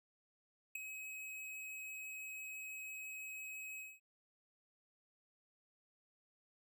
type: tone with ADSR envelope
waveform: square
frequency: 2549 Hz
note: D#7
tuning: 41 cents sharp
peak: -36 dBFS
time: 0.75-4 s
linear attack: 7 ms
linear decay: 4 ms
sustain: -10 dB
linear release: 210 ms
effects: none